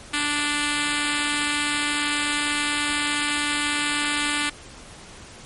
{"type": "tone with notch filter", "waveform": "5% pulse", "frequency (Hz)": 293.4, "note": "D4", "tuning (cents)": -2, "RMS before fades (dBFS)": -24, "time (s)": [0.13, 4.5], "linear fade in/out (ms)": 10, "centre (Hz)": 630, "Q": 0.88, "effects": ["pink hiss -43 dBFS RMS until 5.45 s", "MP3 48 kbps"]}